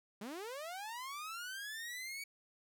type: linear sweep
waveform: sawtooth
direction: up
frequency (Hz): 190.8 to 2270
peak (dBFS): -39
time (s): 0.21-2.24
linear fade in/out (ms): 5
effects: none